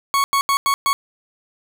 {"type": "tone bursts at uneven times", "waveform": "40% pulse", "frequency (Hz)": 1108.7, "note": "C#6", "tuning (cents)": 0, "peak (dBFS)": -14, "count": 5, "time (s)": [[0.14, 0.24], [0.33, 0.41], [0.49, 0.57], [0.66, 0.74], [0.86, 0.93]], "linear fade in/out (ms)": 0, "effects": []}